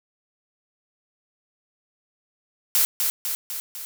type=noise with echo; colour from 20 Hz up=blue; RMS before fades=-19 dBFS; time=2.75-2.85 s; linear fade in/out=0 ms; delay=250 ms; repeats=4; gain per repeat=-4 dB; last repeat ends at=3.85 s; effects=none